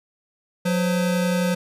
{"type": "tone pair together", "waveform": "square", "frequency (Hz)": [181.3, 512.8], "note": ["F#3", "C5"], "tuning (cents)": [-35, -35], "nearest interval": "octave + tritone", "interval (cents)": 1800, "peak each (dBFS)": [-21, -26], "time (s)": [0.65, 1.55], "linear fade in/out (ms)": 10, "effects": ["resampled to 32000 Hz"]}